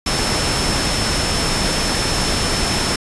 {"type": "tone in noise", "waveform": "sine", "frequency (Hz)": 5310, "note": "E8", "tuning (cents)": 12, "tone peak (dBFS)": -24, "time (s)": [0.06, 2.96], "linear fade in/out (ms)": 5, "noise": "pink", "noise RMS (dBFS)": -19, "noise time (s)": [0.06, 2.96], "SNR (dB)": -8, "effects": ["resampled to 24000 Hz"]}